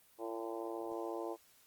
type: harmonic tone with a mistuned harmonic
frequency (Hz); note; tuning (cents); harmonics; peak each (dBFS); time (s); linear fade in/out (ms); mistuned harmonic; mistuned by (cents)
113.7; A#2; -43; 3 / 4 / 5 / 6 / 7 / 8 / 9; -42 / -44 / -46 / -48 / -49 / -50 / -51; 0.18-1.37; 50; 8; -36
effects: white hiss -66 dBFS RMS until 1.66 s + Opus 32 kbps

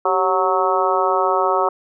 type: harmonic tone with a mistuned harmonic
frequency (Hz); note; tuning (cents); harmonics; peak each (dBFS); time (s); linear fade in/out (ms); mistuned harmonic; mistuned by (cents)
184.7; F#3; -3; 2 / 3 / 4 / 5 / 6 / 7; -22 / -22 / -22 / -22 / -22 / -22; 0.05-1.69; 5; 2; +80
effects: none

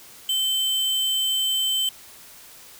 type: tone with sample-and-hold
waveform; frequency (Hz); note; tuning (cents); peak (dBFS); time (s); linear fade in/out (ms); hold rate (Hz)
sine; 3083; G7; -29; -20; 0.29-1.89; 2; 11025
effects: white hiss -46 dBFS RMS until 2.79 s

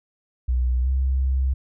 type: tone with pitch glide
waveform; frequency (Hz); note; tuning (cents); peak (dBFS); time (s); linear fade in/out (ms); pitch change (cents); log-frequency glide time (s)
sine; 62.1 to 65.79; B1 to C2; +10 to +10; -18; 0.48-1.54; 10; +100; 0.82-0.88
effects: none

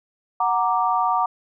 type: chord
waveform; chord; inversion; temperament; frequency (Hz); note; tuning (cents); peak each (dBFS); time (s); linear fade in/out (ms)
sine; Gb augmented; none; equal; 740 / 932.3 / 1174.7; Gb5 / Bb5 / D6; 0 / 0 / 0; -22; 0.4-1.26; 5
effects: none

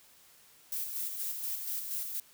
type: noise with tremolo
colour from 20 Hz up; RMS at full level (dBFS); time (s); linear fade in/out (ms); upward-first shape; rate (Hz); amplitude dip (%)
violet; -35; 0.72-2.2; 2; square; 4.2; 40
effects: white hiss -60 dBFS RMS until 2.33 s

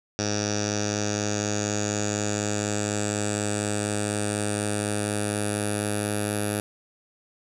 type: tone with low-pass filter sweep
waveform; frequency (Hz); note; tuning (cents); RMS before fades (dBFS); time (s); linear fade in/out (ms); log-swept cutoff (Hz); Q
10% pulse; 104.1; G#2; +5; -27; 0.19-6.6; 0; 5700 to 11000; 8.1
effects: none

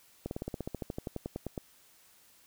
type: slowing click train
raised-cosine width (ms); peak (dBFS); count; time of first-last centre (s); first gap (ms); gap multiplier
2; -22; 18; 0.26-1.578; 51; 1.05
effects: white hiss -62 dBFS RMS until 2.46 s

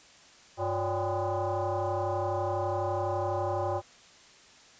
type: tone with frequency modulation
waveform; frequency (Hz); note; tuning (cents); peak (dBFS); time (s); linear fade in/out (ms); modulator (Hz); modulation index
sine; 98; G2; 0; -27; 0.57-3.82; 50; 228; 3.9
effects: white hiss -55 dBFS RMS until 4.79 s + resampled to 16000 Hz

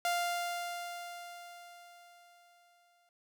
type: tone with exponential decay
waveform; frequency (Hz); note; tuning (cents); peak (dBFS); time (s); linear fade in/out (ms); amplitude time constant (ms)
sawtooth; 698; F5; -1; -25; 0.05-3.09; 1; 660
effects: none

